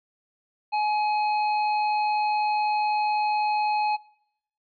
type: tone with hard clipping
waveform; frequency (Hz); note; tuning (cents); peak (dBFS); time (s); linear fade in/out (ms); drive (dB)
sine; 844; G#5; +28; -24; 0.72-3.97; 20; 12
effects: noise-tail reverb RT60 0.7 s tail -21 dB re dry + resampled to 11025 Hz